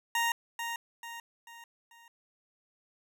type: tone with echo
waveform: 20% pulse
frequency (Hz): 932.3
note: A#5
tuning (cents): 0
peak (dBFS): -22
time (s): 0.15-0.32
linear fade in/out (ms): 2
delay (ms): 440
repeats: 4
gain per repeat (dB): -7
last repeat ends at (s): 2.08
effects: none